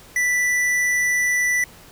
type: tone with hard clipping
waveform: triangle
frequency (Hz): 1975.5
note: B6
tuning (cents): 0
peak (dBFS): -19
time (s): 0.16-1.64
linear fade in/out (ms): 2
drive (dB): 15
effects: pink hiss -46 dBFS RMS until 1.91 s